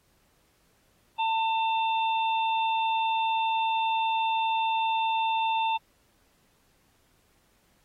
harmonic tone, 895 Hz, A5, 29 cents sharp, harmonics 1 / 3 / 4, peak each -24 / -34 / -36 dBFS, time 1.18-5.78 s, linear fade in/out 20 ms, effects pink hiss -67 dBFS RMS until 7.84 s + AAC 48 kbps

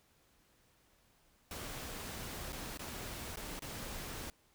pink noise with dropouts, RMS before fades -44 dBFS, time 1.51-4.3 s, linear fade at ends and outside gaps 1 ms, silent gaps 2.523-2.529 / 2.774-2.793 / 3.359-3.371 / 3.593-3.621 s, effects pink hiss -70 dBFS RMS until 4.54 s

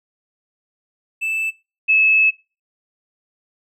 triangle / sine tone pair in turn, 2637 / 2598 Hz, E7 / E7, 0 / -26 cents, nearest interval unison, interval 26 cents, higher first, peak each -18 / -11 dBFS, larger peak second, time 1.21-1.51 / 1.88-2.31 s, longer second, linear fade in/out 20 ms, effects noise-tail reverb RT60 0.3 s tail -21 dB re dry

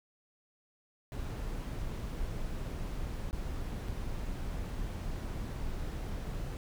brown noise with dropouts, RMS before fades -37 dBFS, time 1.12-6.57 s, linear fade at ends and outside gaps 0 ms, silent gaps 3.31-3.329 / 3.885-3.889 s, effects none

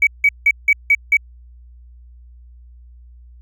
triangle tone bursts, 2269 Hz, C#7, 40 cents sharp, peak -5 dBFS, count 6, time 0.02-1.17 s, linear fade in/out 5 ms, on 50 ms, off 170 ms, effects tanh soft clip ceiling -7 dBFS + added 60 Hz sine -40 dBFS peak until 3.41 s

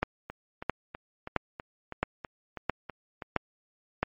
two click trains, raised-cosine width 0.5 ms, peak -22 / -10 dBFS, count 10 / 7, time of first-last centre 0.3-3.222 / 0.03-4.03 s, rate 3.08 / 1.5 Hz, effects MP3 32 kbps

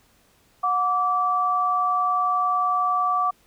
sine tone pair together, 729 / 1160.1 Hz, F#5 / D6, -26 / -22 cents, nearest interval minor sixth, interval 804 cents, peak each -25 / -20 dBFS, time 0.63-3.31 s, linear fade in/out 10 ms, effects pink hiss -60 dBFS RMS until 3.46 s

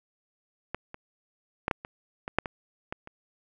clicks, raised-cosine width 0.5 ms, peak -16 / -25 / -11 / -10 / -23 / -19 / -6 / -18 / -18 / -28 dBFS, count 10, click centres 0.746 / 0.944 / 1.681 / 1.712 / 1.849 / 2.279 / 2.386 / 2.458 / 2.925 / 3.074 s, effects none

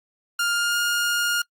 sawtooth tone with pitch glide, 1405 to 1418.9 Hz, F6 to F6, +10 to +27 cents, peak -17 dBFS, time 0.39-1.42 s, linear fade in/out 5 ms, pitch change +17 cents, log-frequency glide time 0.51-0.8 s, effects noise-tail reverb RT60 0.1 s tail -25 dB re dry + Opus 32 kbps

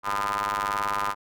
sawtooth ring-modulated tone, 101 Hz, G#2, 48 cents flat, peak -18 dBFS, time 0.03-1.15 s, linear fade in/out 50 ms, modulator 1120 Hz, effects none

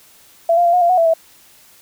sine tone with pitch steps, 671 / 698 / 687 / 720 / 689 / 734 / 665 / 653 Hz, E5 / F5 / F5 / F#5 / F5 / F#5 / E5 / E5, +31 / -1 / -29 / -47 / -24 / -14 / +15 / -17 cents, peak -10 dBFS, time 0.49-1.138 s, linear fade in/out 5 ms, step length 81 ms, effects white hiss -48 dBFS RMS until 1.81 s

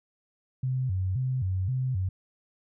sine tone with vibrato, 110 Hz, A2, in tune, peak -25 dBFS, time 0.63-2.09 s, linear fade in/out 5 ms, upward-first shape square, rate 1.9 Hz, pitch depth 280 cents each way, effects none

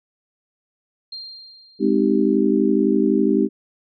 sine tone with exponential decay, 4191 Hz, C8, 2 cents sharp, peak -29 dBFS, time 1.12-2.37 s, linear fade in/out 5 ms, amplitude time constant 270 ms
sine chord, Ab major seventh, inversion none, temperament just, 207.7 / 259.6 / 311.5 / 389.3 Hz, Ab3 / C4 / Eb4 / G4, 0 / -13 / +2 / -12 cents, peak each -20 dBFS, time 1.79-3.49 s, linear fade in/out 50 ms
effects none

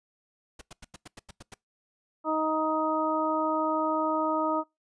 pink noise bursts, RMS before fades -44 dBFS, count 9, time 0.59-1.542 s, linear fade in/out 5 ms, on 24 ms, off 92 ms
harmonic tone, 313.1 Hz, D#4, 11 cents sharp, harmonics 1 / 2 / 3 / 4, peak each -30 / -30 / -30 / -30 dBFS, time 2.24-4.64 s, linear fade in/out 50 ms
effects noise-tail reverb RT60 0.2 s tail -25 dB re dry + resampled to 22050 Hz

